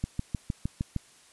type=click train; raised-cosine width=5 ms; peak=-16 dBFS; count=7; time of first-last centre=0.04-0.963 s; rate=6.5 Hz; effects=white hiss -57 dBFS RMS until 1.32 s + resampled to 24000 Hz

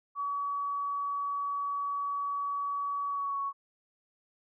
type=tone with pitch glide; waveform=sine; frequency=1135 to 1112.9 Hz; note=C#6 to C#6; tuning=+41 to +6 cents; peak=-30 dBFS; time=0.15-3.53 s; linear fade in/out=50 ms; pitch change=-35 cents; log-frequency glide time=3.07-3.4 s; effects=none

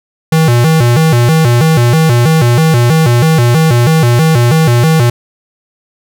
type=tone with vibrato; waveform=square; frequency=138.59 Hz; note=C#3; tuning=in tune; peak=-6 dBFS; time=0.32-5.1 s; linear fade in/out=5 ms; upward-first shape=square; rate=3.1 Hz; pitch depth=250 cents each way; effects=none

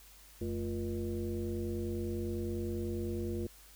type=tone with frequency modulation; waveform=sine; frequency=220 Hz; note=A3; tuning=in tune; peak=-33 dBFS; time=0.41-3.47 s; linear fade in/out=5 ms; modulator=130 Hz; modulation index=1.6; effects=added 50 Hz sine -59 dBFS peak until 3.75 s + white hiss -58 dBFS RMS until 3.75 s

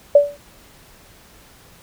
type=tone with exponential decay; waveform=sine; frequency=577 Hz; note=D5; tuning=31 cents flat; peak=-3 dBFS; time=0.15-0.37 s; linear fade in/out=5 ms; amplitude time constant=47 ms; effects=pink hiss -48 dBFS RMS until 1.82 s

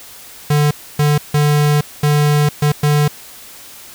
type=tone bursts at uneven times; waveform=square; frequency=147.8 Hz; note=D3; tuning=11 cents sharp; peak=-11 dBFS; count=6; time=0.5-0.71 / 0.99-1.18 / 1.34-1.81 / 2.03-2.49 / 2.62-2.72 / 2.83-3.08 s; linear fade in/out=5 ms; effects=white hiss -37 dBFS RMS until 3.94 s

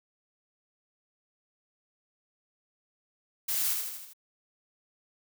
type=noise with echo; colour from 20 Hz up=blue; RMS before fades=-30 dBFS; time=3.48-3.74 s; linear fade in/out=10 ms; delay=79 ms; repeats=5; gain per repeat=-4 dB; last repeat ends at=4.135 s; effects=none

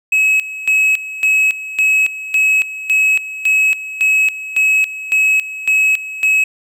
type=tone with tremolo; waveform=triangle; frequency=2566 Hz; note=E7; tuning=47 cents flat; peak=-8 dBFS; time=0.12-6.44 s; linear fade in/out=5 ms; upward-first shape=square; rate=1.8 Hz; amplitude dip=80%; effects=none

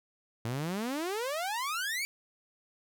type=exponential sweep; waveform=sawtooth; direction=up; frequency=110 to 2342 Hz; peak=-28 dBFS; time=0.45-2.05 s; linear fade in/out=0 ms; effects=none

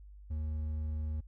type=tone with hard clipping; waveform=triangle; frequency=77 Hz; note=D#2; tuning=17 cents flat; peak=-34 dBFS; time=0.3-1.21 s; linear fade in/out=10 ms; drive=7 dB; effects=added 50 Hz sine -49 dBFS peak until 1.27 s

